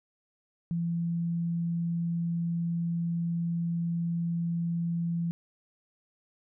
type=tone; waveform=sine; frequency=169.3 Hz; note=E3; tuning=46 cents sharp; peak=-27 dBFS; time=0.71-5.31 s; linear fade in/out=0 ms; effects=none